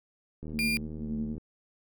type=click train; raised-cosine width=3 ms; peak=-28 dBFS; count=75; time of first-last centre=0.43-1.38 s; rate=77.9 Hz
type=tone with tremolo; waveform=sine; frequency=223 Hz; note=A3; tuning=23 cents sharp; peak=-29 dBFS; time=0.53-1.36 s; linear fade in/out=10 ms; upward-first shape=triangle; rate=1.9 Hz; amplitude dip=95%
type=tone; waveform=35% pulse; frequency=2400 Hz; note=D7; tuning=37 cents sharp; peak=-25 dBFS; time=0.59-0.77 s; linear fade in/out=0 ms
effects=none